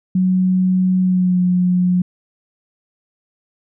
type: tone with pitch glide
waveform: sine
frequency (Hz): 185 to 180.25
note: F#3 to F#3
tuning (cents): 0 to -45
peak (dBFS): -12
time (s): 0.15-2.02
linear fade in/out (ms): 5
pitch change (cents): -45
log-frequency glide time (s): 1.01-1.41
effects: none